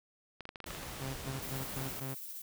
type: clicks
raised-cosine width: 0.3 ms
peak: -27 dBFS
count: 9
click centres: 0.407 / 0.454 / 0.491 / 0.558 / 0.603 / 0.642 / 0.706 / 0.749 / 0.831 s
type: noise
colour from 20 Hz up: pink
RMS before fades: -44 dBFS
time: 0.66-2 s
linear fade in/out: 5 ms
type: tone bursts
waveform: sawtooth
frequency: 133.7 Hz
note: C3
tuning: 38 cents sharp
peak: -34 dBFS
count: 5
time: 1-2.15 s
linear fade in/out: 20 ms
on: 150 ms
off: 100 ms
type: noise with tremolo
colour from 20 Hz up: violet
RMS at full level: -43 dBFS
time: 1.42-2.42 s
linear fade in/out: 5 ms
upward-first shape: triangle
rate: 15 Hz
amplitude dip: 35%
effects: none